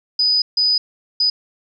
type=tone bursts at uneven times; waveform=sine; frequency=4978 Hz; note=D#8; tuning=in tune; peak=-13 dBFS; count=3; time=0.19-0.42 / 0.57-0.78 / 1.2-1.3 s; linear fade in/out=5 ms; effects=none